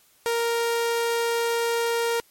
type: tone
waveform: sawtooth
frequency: 466.2 Hz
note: A#4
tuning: in tune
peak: -18 dBFS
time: 0.26-2.2 s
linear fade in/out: 0 ms
effects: white hiss -59 dBFS RMS until 2.3 s + MP3 64 kbps